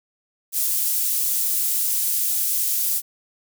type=high-pass noise; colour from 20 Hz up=pink; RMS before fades=-22 dBFS; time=0.52-3.02 s; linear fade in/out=50 ms; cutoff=11000 Hz; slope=12 dB/octave; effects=none